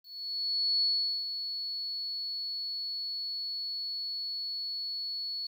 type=tone with ADSR envelope; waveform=sine; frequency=4400 Hz; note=C#8; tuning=14 cents flat; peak=-24 dBFS; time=0.03-5.47 s; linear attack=790 ms; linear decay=420 ms; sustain=-9 dB; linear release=6 ms; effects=10-bit